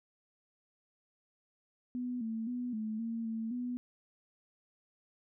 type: tone with pitch steps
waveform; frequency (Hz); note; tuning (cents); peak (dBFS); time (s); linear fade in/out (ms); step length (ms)
sine; 247.6 / 224 / 246.2 / 217.3 / 228.7 / 224.3 / 246.1; B3 / A3 / B3 / A3 / A#3 / A3 / B3; +5 / +31 / -5 / -21 / -33 / +34 / -6; -34; 1.95-3.77; 0; 260
effects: none